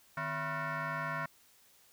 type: tone with frequency modulation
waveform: sine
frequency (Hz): 154.8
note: D#3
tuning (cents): -9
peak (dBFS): -32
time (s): 0.17-1.26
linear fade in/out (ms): 5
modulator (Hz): 411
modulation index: 4.2
effects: tanh soft clip ceiling -31 dBFS + white hiss -64 dBFS RMS until 1.92 s